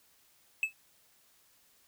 triangle tone with exponential decay, 2607 Hz, E7, 20 cents flat, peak -21 dBFS, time 0.63-0.73 s, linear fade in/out 1 ms, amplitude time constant 21 ms, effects white hiss -66 dBFS RMS until 1.87 s

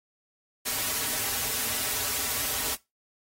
white noise with comb filter, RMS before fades -29 dBFS, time 0.65-2.76 s, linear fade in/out 20 ms, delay 5.7 ms, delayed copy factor -0.85, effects noise-tail reverb RT60 0.2 s tail -19 dB re dry + AAC 48 kbps

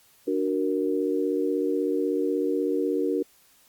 sine chord, D augmented, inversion none, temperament equal, 293.7 / 370 / 466.2 Hz, D4 / F#4 / A#4, 0 / 0 / 0 cents, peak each -27 dBFS, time 0.27-3.23 s, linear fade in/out 10 ms, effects white hiss -59 dBFS RMS until 3.68 s + Opus 48 kbps

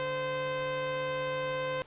sawtooth tone pair together, 145.08 / 517 Hz, D3 / C5, -21 / -21 cents, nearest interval octave + minor seventh, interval 2200 cents, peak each -38 / -27 dBFS, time 0-1.82 s, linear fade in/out 0 ms, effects pink hiss -56 dBFS RMS until 1.86 s + resampled to 8000 Hz

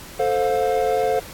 triangle chord, F major, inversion first, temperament equal with one note detuned, 440 / 523.3 / 711.1 Hz, A4 / C5 / F5, 0 / 0 / +31 cents, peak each -20 dBFS, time 0.19-1.2 s, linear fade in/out 10 ms, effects pink hiss -39 dBFS RMS until 1.33 s + AAC 64 kbps

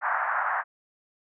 white band-pass noise, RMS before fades -27 dBFS, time 0.01-0.64 s, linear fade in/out 50 ms, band 700 to 1700 Hz, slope 48 dB/octave, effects none

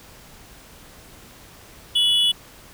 triangle tone pair together, 2960 / 3410 Hz, F#7 / G#7, 0 / +45 cents, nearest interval major second, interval 245 cents, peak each -17 dBFS, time 1.95-2.32 s, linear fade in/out 10 ms, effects pink hiss -46 dBFS RMS until 2.73 s

